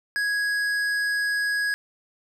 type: tone with tanh clipping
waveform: sine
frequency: 1661.2 Hz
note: G#6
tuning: in tune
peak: -24 dBFS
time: 0.16-1.74 s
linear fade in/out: 0 ms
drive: 12 dB
effects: none